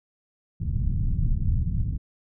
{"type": "low-pass noise", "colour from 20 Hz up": "pink", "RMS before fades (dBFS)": -24, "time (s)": [0.6, 1.98], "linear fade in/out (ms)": 10, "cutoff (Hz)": 160, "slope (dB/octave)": 24, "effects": []}